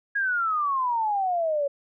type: exponential sweep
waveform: sine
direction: down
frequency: 1661.2 to 554 Hz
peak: -22 dBFS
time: 0.15-1.68 s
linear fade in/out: 10 ms
effects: none

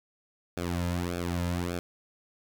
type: tone with flanger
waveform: sawtooth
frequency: 87.5 Hz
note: F2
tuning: 4 cents sharp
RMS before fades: -31 dBFS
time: 0.57-1.79 s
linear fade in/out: 0 ms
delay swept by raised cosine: 1 to 2.7 ms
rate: 1.7 Hz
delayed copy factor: -0.95
effects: none

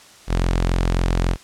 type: tone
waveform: sawtooth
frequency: 43.65 Hz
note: F1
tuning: in tune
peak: -13 dBFS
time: 0.27-1.37 s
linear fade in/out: 50 ms
effects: white hiss -46 dBFS RMS until 1.43 s + low-pass 8000 Hz 12 dB/octave

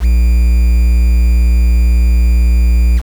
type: tone with quantisation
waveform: triangle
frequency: 59 Hz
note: A#1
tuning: 22 cents sharp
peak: -4 dBFS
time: 0-3.02 s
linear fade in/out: 50 ms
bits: 5
effects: none

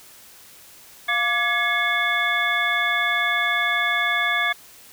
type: tone cluster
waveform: sine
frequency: 699 / 1172 / 1686 / 2178 / 3466 Hz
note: F5 / D6 / G#6 / C#7 / A7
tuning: +1 / -4 / +26 / -31 / -27 cents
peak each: -29 / -27 / -23 / -23 / -28 dBFS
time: 1.08-4.53 s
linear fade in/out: 10 ms
effects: white hiss -47 dBFS RMS until 4.92 s

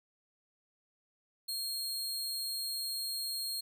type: tone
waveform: sawtooth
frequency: 4246 Hz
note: C8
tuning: 25 cents sharp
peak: -32 dBFS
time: 1.48-3.61 s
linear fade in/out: 10 ms
effects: none

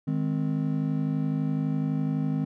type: chord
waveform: triangle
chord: Ab major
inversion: second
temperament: just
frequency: 155.74 / 207.7 / 259.6 Hz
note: Eb3 / Ab3 / C4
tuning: +2 / 0 / -13 cents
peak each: -25 / -30 / -27 dBFS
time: 0.07-2.45 s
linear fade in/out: 10 ms
effects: none

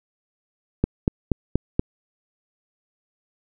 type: click train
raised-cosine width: 3 ms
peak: -5 dBFS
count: 5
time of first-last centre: 0.84-1.795 s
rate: 4.19 Hz
effects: none

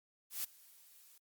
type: noise with ADSR envelope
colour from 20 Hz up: blue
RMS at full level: -37 dBFS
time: 0.3-1.18 s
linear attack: 140 ms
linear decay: 10 ms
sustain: -24 dB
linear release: 4 ms
effects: Opus 48 kbps

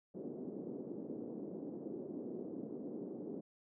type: band-pass noise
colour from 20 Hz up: pink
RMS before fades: -45 dBFS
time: 0.14-3.41 s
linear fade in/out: 10 ms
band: 220 to 430 Hz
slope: 24 dB/octave
effects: none

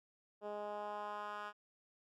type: tone with band-pass filter sweep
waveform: 10% pulse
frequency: 207.7 Hz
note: G#3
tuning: in tune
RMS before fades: -44 dBFS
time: 0.41-1.53 s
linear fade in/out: 50 ms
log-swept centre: 520 to 1500 Hz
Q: 1.7
effects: none

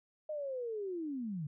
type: linear sweep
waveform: sine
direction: down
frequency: 622.3 to 138.59 Hz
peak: -36 dBFS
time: 0.29-1.47 s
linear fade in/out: 5 ms
effects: none

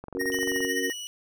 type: click train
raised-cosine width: 1 ms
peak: -25 dBFS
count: 15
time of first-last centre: 0.04-0.649 s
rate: 23 Hz
type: chord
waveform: sine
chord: F# major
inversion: second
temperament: equal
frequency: 277.2 / 370 / 466.2 Hz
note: C#4 / F#4 / A#4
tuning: 0 / 0 / 0 cents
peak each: -32 dBFS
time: 0.15-0.9 s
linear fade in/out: 0 ms
type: tone with tremolo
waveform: square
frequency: 1864.7 Hz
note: A#6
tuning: in tune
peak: -26 dBFS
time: 0.19-0.93 s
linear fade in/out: 20 ms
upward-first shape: sine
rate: 14 Hz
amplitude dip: 75%
type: tone with vibrato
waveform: 25% pulse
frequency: 2964 Hz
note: F#7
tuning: 2 cents sharp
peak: -31 dBFS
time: 0.32-1.07 s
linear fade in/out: 0 ms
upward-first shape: square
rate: 2.6 Hz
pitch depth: 15 cents each way
effects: none

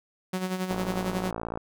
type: tone with tremolo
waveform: sawtooth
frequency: 185.3 Hz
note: F#3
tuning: 3 cents sharp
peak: -22 dBFS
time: 0.33-1.31 s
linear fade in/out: 5 ms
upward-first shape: sine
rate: 11 Hz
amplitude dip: 60%
type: click train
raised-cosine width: 1 ms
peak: -18 dBFS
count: 50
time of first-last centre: 0.71-1.574 s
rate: 56.7 Hz
effects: none

